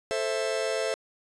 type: chord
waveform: 45% pulse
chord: A minor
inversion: none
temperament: just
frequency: 440 / 528 / 660 Hz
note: A4 / C5 / E5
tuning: 0 / +16 / +2 cents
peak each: -31 dBFS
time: 0.11-0.94 s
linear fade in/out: 0 ms
effects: resampled to 22050 Hz